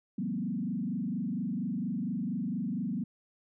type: tone with frequency modulation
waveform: sine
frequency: 212.7 Hz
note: G#3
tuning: 42 cents sharp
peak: -30 dBFS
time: 0.18-3.04 s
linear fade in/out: 5 ms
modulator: 24.3 Hz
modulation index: 1.9
effects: none